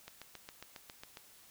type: click train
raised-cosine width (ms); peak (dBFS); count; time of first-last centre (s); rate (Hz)
0.2; -29; 9; 0.08-1.171; 7.33
effects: white hiss -60 dBFS RMS until 1.5 s